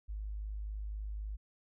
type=tone; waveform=sine; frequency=51.91 Hz; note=G#1; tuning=in tune; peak=-37 dBFS; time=0.08-1.37 s; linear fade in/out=20 ms; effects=none